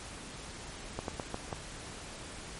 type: slowing click train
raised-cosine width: 1 ms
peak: -20 dBFS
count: 5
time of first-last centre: 0.99-1.528 s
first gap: 92 ms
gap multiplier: 1.26
effects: pink hiss -45 dBFS RMS until 2.59 s + MP3 48 kbps